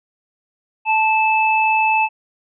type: tone pair together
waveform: sine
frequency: 876.3 / 2623 Hz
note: A5 / E7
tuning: -7 / -9 cents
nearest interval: octave + perfect fifth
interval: 1898 cents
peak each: -15 / -17 dBFS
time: 0.85-2.09 s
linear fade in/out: 50 ms
effects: none